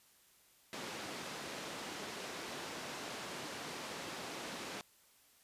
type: band-pass noise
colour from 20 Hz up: pink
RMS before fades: -45 dBFS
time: 0.73-4.81 s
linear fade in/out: 0 ms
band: 240 to 6700 Hz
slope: 12 dB/octave
effects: white hiss -67 dBFS RMS until 5.43 s + resampled to 32000 Hz